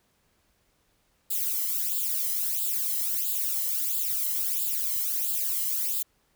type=noise with flanger; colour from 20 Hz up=violet; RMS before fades=-28 dBFS; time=1.3-6.03 s; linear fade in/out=10 ms; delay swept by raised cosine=0.25 to 1 ms; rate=1.5 Hz; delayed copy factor=+0.95; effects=pink hiss -69 dBFS RMS until 6.35 s